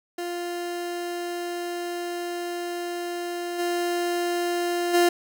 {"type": "tone with level steps", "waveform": "30% pulse", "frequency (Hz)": 349.2, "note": "F4", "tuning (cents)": 0, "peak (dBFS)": [-26, -21, -14], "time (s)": [0.18, 5.09], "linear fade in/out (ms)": 5, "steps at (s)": [3.58, 4.93], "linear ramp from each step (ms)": 20, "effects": []}